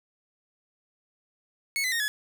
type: tone with pitch steps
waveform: sawtooth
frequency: 2202 / 2019 / 1851.7 / 1698 Hz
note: C#7 / B6 / A#6 / G#6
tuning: -12 / +38 / -12 / +38 cents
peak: -22 dBFS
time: 1.76-2.08 s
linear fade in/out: 0 ms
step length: 80 ms
effects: none